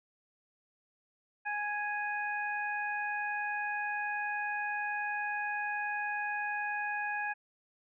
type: harmonic tone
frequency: 830.6 Hz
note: G#5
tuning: in tune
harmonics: 1 / 2 / 3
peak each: -36 / -35 / -40 dBFS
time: 1.45-7.34 s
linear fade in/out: 20 ms
effects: none